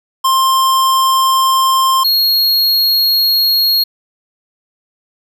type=tone pair in turn; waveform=square; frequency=1055 / 4291 Hz; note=C6 / C8; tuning=+14 / +43 cents; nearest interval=2 octaves; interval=2429 cents; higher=second; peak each=-10 dBFS; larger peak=neither; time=0.24-2.04 / 2.04-3.84 s; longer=neither; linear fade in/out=10 ms; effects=none